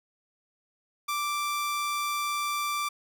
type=tone; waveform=sawtooth; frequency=1174 Hz; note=D6; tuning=1 cent flat; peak=-24 dBFS; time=1.08-2.89 s; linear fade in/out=10 ms; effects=none